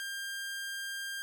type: tone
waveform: sawtooth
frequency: 1598 Hz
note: G6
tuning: 33 cents sharp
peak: -33 dBFS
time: 0-1.22 s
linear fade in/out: 0 ms
effects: none